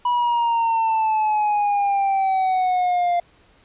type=exponential sweep; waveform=triangle; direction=down; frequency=979 to 695 Hz; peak=-15 dBFS; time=0.05-3.2 s; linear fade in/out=5 ms; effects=pink hiss -55 dBFS RMS until 3.64 s + resampled to 8000 Hz